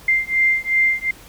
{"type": "beating tone pair", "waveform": "sine", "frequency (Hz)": [2093, 2095.7], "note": ["C7", "C7"], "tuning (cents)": [0, 2], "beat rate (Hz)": 2.7, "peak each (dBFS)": -18, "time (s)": [0.08, 1.11], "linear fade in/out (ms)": 5, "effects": ["added 47 Hz sine -47 dBFS peak until 1.28 s", "pink hiss -44 dBFS RMS until 1.28 s"]}